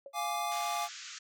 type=tone with exponential decay; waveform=sine; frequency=554.4 Hz; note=C#5; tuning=in tune; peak=-39 dBFS; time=0.06-0.15 s; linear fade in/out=2 ms; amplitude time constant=19 ms
type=chord; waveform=square; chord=D diminished; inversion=first; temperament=equal; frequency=698.5 / 830.6 / 1174.7 Hz; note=F5 / Ab5 / D6; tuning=0 / 0 / 0 cents; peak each=-37 dBFS; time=0.13-0.89 s; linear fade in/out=50 ms
type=band-pass noise; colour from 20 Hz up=white; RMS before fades=-46 dBFS; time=0.51-1.19 s; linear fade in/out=10 ms; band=1200 to 7300 Hz; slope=96 dB/octave
effects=none